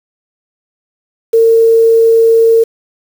sine tone with quantisation, 454.5 Hz, A#4, 44 cents flat, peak -4 dBFS, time 1.33-2.64 s, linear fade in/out 10 ms, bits 5, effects none

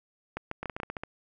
two click trains, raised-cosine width 0.5 ms, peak -18 / -20 dBFS, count 4 / 7, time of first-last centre 0.37-0.801 / 0.63-1.035 s, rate 6.96 / 14.8 Hz, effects none

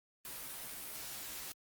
white noise with comb filter, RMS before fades -45 dBFS, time 0.25-1.52 s, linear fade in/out 0 ms, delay 12 ms, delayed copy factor -1, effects Opus 32 kbps

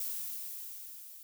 violet noise with level ramp, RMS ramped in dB -36 to -51 dBFS, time 0-1.23 s, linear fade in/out 2 ms, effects none

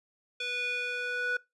square tone with band-pass filter sweep, 491.6 Hz, B4, 8 cents flat, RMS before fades -32 dBFS, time 0.4-1.37 s, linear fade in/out 5 ms, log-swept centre 2900 to 1600 Hz, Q 4.4, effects noise-tail reverb RT60 0.2 s tail -20 dB re dry + resampled to 24000 Hz

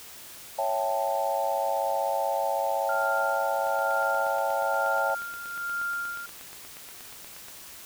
sine chord, A dominant seventh, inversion first, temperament equal, 554.4 / 659.3 / 784 / 880 Hz, C#5 / E5 / G5 / A5, 0 / 0 / 0 / 0 cents, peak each -30 dBFS, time 0.58-5.15 s, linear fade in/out 10 ms
sine tone with tremolo, 1396.9 Hz, F6, in tune, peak -27 dBFS, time 2.89-6.26 s, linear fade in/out 2 ms, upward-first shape sine, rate 1.1 Hz, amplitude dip 65%
click train, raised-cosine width 0.3 ms, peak -29 dBFS, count 33, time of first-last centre 3.67-7.484 s, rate 8.39 Hz
effects white hiss -45 dBFS RMS until 7.85 s

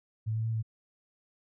sine tone with pitch steps, 109.9 / 111.4 / 112.9 / 111 Hz, A2 / A2 / A2 / A2, -2 / +22 / +45 / +16 cents, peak -28 dBFS, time 0.26-0.628 s, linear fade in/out 20 ms, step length 92 ms, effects none

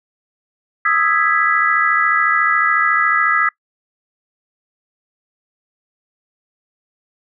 sine chord, E major seventh, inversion third, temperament equal, 1244.5 / 1318.5 / 1661.2 / 1975.5 Hz, D#6 / E6 / G#6 / B6, 0 / 0 / 0 / 0 cents, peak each -18 dBFS, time 0.85-3.49 s, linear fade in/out 5 ms, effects noise-tail reverb RT60 0.1 s tail -23 dB re dry

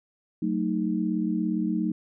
sine chord, D# diminished, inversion first, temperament just, 186.68 / 224 / 311.1 Hz, F#3 / A3 / D#4, +16 / +31 / 0 cents, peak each -28 dBFS, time 0.42-1.92 s, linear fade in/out 5 ms, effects none

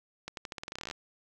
accelerating click train, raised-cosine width 0.2 ms, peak -21 dBFS, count 17, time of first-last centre 0.28-0.911 s, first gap 92 ms, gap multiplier 0.87, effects none

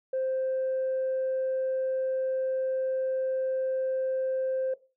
sine tone, 523.3 Hz, C5, in tune, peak -25 dBFS, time 0.13-4.74 s, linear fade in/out 5 ms, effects noise-tail reverb RT60 0.3 s tail -17 dB re dry + tanh soft clip ceiling -23 dBFS

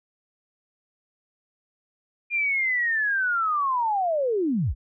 sine linear sweep, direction down, 2424 to 32.93 Hz, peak -21 dBFS, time 2.3-4.75 s, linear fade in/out 50 ms, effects none

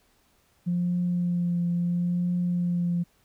sine tone with vibrato, 175.1 Hz, F3, 5 cents sharp, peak -22 dBFS, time 0.66-3.04 s, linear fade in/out 20 ms, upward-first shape triangle, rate 0.74 Hz, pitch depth 22 cents each way, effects tanh soft clip ceiling -18 dBFS + pink hiss -65 dBFS RMS until 3.24 s

